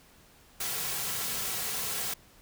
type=noise with comb filter; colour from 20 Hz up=white; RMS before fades=-33 dBFS; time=0.6-2.14 s; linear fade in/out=5 ms; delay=3.3 ms; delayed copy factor=-0.5; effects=pink hiss -58 dBFS RMS until 2.41 s